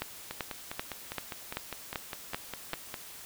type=two click trains; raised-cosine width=0.3 ms; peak=-16 / -20 dBFS; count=8 / 14; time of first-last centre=0.02-2.733 / 0.31-2.942 s; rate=2.58 / 4.94 Hz; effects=white hiss -47 dBFS RMS until 3.25 s